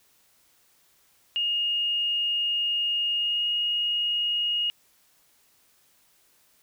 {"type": "tone with pitch glide", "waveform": "sine", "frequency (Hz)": [2850, 2870], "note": ["F7", "F7"], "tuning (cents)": [34, 47], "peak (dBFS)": -23, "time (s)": [1.36, 4.7], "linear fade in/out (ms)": 0, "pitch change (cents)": 13, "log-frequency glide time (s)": [3.17, 3.48], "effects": ["white hiss -63 dBFS RMS until 6.62 s"]}